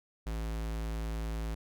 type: tone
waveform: square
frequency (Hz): 55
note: A1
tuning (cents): 0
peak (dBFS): -34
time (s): 0.26-1.55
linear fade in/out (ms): 10
effects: none